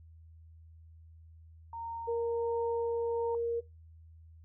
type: tone with tremolo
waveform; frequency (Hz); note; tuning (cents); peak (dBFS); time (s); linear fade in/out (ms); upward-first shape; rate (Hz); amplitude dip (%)
sine; 922; A#5; -19; -37; 1.73-3.35; 2; sine; 1.4; 50
type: tone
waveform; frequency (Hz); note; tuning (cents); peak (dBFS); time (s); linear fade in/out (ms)
sine; 467.5; A#4; +5; -29; 2.07-3.61; 20
effects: noise-tail reverb RT60 0.2 s tail -20 dB re dry + added 81 Hz sine -52 dBFS peak until 4.44 s